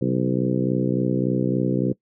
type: harmonic tone with a mistuned harmonic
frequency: 63.5 Hz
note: B1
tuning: 49 cents sharp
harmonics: 2 / 3 / 4 / 5 / 6 / 7 / 8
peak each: -25 / -25 / -26 / -26 / -28 / -31 / -31 dBFS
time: 0.01-1.93 s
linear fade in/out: 10 ms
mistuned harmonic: 2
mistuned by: +75 cents
effects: noise-tail reverb RT60 0.1 s tail -21 dB re dry